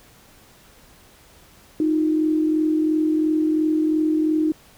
sine tone pair together, 311.1 / 354 Hz, D#4 / F4, 0 / +23 cents, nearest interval major second, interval 223 cents, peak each -17 / -27 dBFS, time 1.8-4.52 s, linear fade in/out 2 ms, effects pink hiss -51 dBFS RMS until 4.77 s

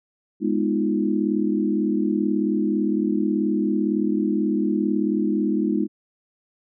sine chord, F half-diminished seventh, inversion first, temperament equal, 207.7 / 246.9 / 311.1 / 349.2 Hz, Ab3 / Cb4 / Eb4 / F4, 0 / 0 / 0 / 0 cents, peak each -23 / -27 / -23 / -27 dBFS, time 0.4-5.88 s, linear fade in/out 50 ms, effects none

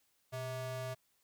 square ring-modulated tone, 261.6 Hz, C4, in tune, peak -36 dBFS, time 0.32-0.95 s, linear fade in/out 20 ms, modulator 384 Hz, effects white hiss -75 dBFS RMS until 1.23 s

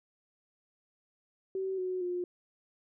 sine tone with pitch steps, 381.5 / 368.7 / 356.4 Hz, G4 / F#4 / F4, -47 / -6 / +35 cents, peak -31 dBFS, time 1.55-2.24 s, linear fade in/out 2 ms, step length 230 ms, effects none

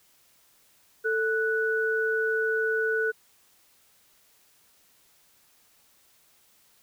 sine tone pair together, 443.1 / 1480 Hz, A4 / F#6, +12 / 0 cents, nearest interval octave + major sixth, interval 2088 cents, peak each -26 dBFS, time 1.04-3.12 s, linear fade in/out 20 ms, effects white hiss -62 dBFS RMS until 6.82 s

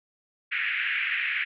white band-pass noise, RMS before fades -28 dBFS, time 0.51-1.45 s, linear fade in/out 20 ms, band 1600 to 2600 Hz, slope 48 dB/octave, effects none

